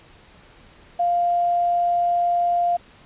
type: tone with quantisation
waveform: sine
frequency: 698.5 Hz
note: F5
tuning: in tune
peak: -17 dBFS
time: 0.99-2.77 s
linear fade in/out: 10 ms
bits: 7
effects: pink hiss -50 dBFS RMS until 3.05 s + resampled to 8000 Hz